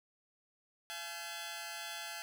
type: tone cluster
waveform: 10% pulse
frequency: 682 / 852 / 1547 Hz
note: F5 / G#5 / G6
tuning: -41 / +44 / -23 cents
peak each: -38 / -37 / -38 dBFS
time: 0.9-2.22 s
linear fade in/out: 0 ms
effects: none